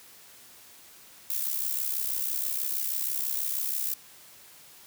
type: noise with amplitude modulation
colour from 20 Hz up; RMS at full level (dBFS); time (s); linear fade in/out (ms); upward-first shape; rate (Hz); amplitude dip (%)
violet; -27; 1.3-3.94; 2; sine; 66.2; 70
effects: white hiss -52 dBFS RMS until 4.86 s + high-pass 60 Hz 12 dB/octave